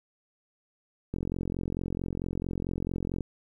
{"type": "click train", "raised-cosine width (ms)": 3, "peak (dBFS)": -19, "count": 93, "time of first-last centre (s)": [1.14, 3.207], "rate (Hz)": 44.5, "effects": ["10-bit"]}